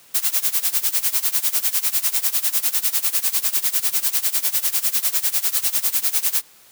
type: noise with tremolo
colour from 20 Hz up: blue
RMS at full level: -17 dBFS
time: 0.14-6.42 s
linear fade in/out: 10 ms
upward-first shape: sine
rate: 10 Hz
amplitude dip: 90%
effects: white hiss -50 dBFS RMS until 6.71 s + high-pass 80 Hz 12 dB/octave